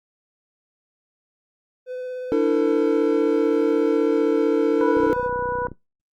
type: tone with vibrato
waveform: triangle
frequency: 505 Hz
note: B4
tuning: 39 cents sharp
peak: -26 dBFS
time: 1.86-5.3 s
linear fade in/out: 50 ms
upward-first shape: sine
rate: 17 Hz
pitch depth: 10 cents each way
type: chord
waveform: triangle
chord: D suspended second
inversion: none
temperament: equal with one note detuned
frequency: 293.7 / 329.6 / 449.8 Hz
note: D4 / E4 / A4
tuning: 0 / 0 / +38 cents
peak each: -20 / -21 / -17 dBFS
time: 2.32-5.13 s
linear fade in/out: 0 ms
type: harmonic tone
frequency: 491.3 Hz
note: B4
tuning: 9 cents flat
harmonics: 1 / 2 / 3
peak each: -25 / -26 / -32 dBFS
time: 4.81-5.67 s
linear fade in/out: 0 ms
type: click train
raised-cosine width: 3 ms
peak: -23 dBFS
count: 24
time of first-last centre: 4.97-5.717 s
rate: 30.8 Hz
effects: noise-tail reverb RT60 0.2 s tail -23 dB re dry + Opus 48 kbps